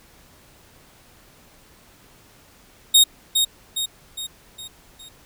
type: tone with echo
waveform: sawtooth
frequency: 3729 Hz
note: A#7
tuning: in tune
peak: -7 dBFS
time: 2.94-3.04 s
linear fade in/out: 10 ms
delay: 410 ms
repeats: 5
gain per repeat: -6 dB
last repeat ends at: 5.09 s
effects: pink hiss -52 dBFS RMS until 5.25 s